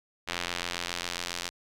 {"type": "tone with band-pass filter sweep", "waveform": "sawtooth", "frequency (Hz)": 87.31, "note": "F2", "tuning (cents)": 0, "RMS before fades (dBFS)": -35, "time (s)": [0.27, 1.5], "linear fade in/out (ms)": 20, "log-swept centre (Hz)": [3000, 4900], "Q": 0.9, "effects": []}